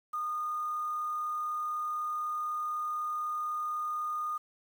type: tone with quantisation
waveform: sine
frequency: 1224 Hz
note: D#6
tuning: 29 cents flat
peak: -31 dBFS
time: 0.13-4.38 s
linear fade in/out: 10 ms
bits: 9
effects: none